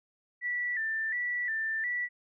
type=tone with vibrato; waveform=sine; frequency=1864.7 Hz; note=A#6; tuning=in tune; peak=-29 dBFS; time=0.41-2.09 s; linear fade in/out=50 ms; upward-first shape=square; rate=1.4 Hz; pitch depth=81 cents each way; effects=none